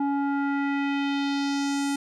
square tone with low-pass filter sweep, 280.5 Hz, C#4, 21 cents sharp, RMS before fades -26 dBFS, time 0-1.96 s, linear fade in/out 5 ms, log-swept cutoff 860 to 9200 Hz, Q 1.9, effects none

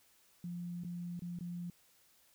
sine tone with dropouts, 174.61 Hz, F3, in tune, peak -39 dBFS, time 0.44-1.7 s, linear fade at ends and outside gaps 2 ms, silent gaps 0.837-0.847 / 1.194-1.22 / 1.389-1.408 s, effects white hiss -68 dBFS RMS until 2.34 s

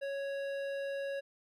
sine tone with hard clipping, 554.4 Hz, C#5, in tune, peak -37 dBFS, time 0.01-1.21 s, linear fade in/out 20 ms, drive 12 dB, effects none

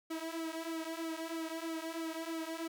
sawtooth tone with flanger, 325.8 Hz, E4, 20 cents flat, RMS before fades -40 dBFS, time 0.1-2.68 s, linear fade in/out 10 ms, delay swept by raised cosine 1.1 to 3.9 ms, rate 3.1 Hz, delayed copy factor -0.85, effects none

